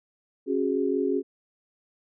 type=chord; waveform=sine; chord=C# suspended fourth; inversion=none; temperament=equal with one note detuned; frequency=273.7 / 370 / 415.3 Hz; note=C#4 / F#4 / G#4; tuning=-22 / 0 / 0 cents; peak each=-27 dBFS; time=0.46-1.23 s; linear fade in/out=50 ms; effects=none